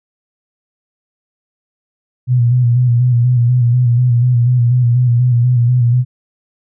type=tone with vibrato; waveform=sine; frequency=122.2 Hz; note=B2; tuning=18 cents flat; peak=-8 dBFS; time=2.27-6.05 s; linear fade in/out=50 ms; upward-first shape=square; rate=4.1 Hz; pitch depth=43 cents each way; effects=none